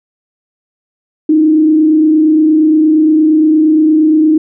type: tone with frequency modulation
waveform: sine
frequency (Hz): 311.1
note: D#4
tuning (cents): 0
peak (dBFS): -5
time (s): 1.29-4.38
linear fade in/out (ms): 5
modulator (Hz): 28.6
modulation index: 0.4
effects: none